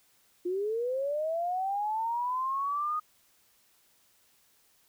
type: linear sweep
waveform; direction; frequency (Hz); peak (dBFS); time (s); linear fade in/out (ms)
sine; up; 346.4 to 1244.5; -28; 0.45-3; 10
effects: white hiss -66 dBFS RMS until 4.88 s